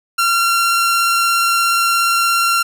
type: tone with vibrato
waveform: sawtooth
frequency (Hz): 1372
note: F6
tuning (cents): -31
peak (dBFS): -9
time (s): 0.18-2.63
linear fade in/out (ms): 10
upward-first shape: sine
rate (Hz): 17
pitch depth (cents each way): 8
effects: none